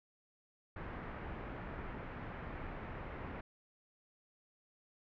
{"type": "low-pass noise", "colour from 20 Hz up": "pink", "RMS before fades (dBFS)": -45, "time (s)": [0.76, 3.41], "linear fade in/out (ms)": 5, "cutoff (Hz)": 2100, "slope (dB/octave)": 24, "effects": []}